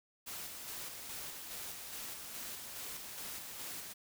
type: noise with tremolo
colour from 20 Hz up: white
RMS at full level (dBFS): -44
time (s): 0.26-3.94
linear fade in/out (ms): 20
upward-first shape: square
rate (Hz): 2.4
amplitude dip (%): 30
effects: none